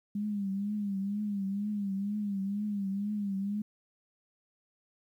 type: tone with vibrato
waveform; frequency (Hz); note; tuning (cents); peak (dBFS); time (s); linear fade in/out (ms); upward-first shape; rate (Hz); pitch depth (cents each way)
sine; 201.8; G#3; -49; -30; 0.15-3.62; 5; triangle; 2.1; 88
effects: 11-bit